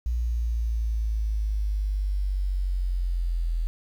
sine linear sweep, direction down, 59.4 to 41.09 Hz, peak -23 dBFS, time 0.06-3.67 s, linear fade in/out 0 ms, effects 9-bit

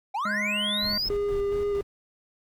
triangle linear sweep, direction up, 740 to 5274 Hz, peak -24 dBFS, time 0.14-1.09 s, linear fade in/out 10 ms
harmonic tone, 207.7 Hz, G#3, in tune, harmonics 1 / 3 / 5 / 7 / 9 / 10, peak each -32 / -37 / -39 / -40 / -42 / -42 dBFS, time 0.25-0.98 s, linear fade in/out 5 ms
brown noise with tremolo, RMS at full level -37 dBFS, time 0.82-1.83 s, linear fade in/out 20 ms, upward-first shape square, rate 4.3 Hz, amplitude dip 55%
triangle tone with vibrato, 405 Hz, G#4, 43 cents flat, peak -22 dBFS, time 1.1-1.81 s, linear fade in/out 2 ms, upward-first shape square, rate 2.4 Hz, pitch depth 13 cents each way
effects none

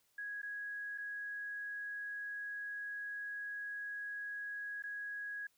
sine tone with dropouts, 1660 Hz, G#6, 1 cent flat, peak -40 dBFS, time 0.18-5.47 s, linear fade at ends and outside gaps 5 ms, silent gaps 0.418-0.429 / 0.978-0.982 / 4.824-4.837 s, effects white hiss -75 dBFS RMS until 5.57 s

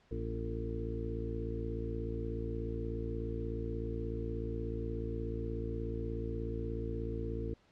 harmonic tone with a mistuned harmonic, 56.6 Hz, A1, 50 cents sharp, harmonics 1 / 2 / 3 / 4 / 5 / 6 / 7 / 8, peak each -39 / -41 / -50 / -46 / -47 / -44 / -52 / -42 dBFS, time 0.11-7.54 s, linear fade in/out 5 ms, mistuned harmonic 4, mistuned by +49 cents, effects pink hiss -67 dBFS RMS until 7.71 s + low-pass 4000 Hz 12 dB/octave

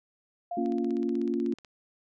sine tone with exponential decay, 698.5 Hz, F5, in tune, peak -30 dBFS, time 0.51-1.43 s, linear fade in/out 5 ms, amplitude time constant 200 ms
sine chord, Bb minor, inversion none, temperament just, 233.1 / 279.7 / 349.6 Hz, Bb3 / Db4 / F4, 0 / +16 / +2 cents, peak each -30 / -31 / -30 dBFS, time 0.57-1.54 s, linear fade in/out 5 ms
click train, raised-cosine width 0.2 ms, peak -32 dBFS, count 17, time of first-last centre 0.66-1.648 s, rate 16.2 Hz
effects none

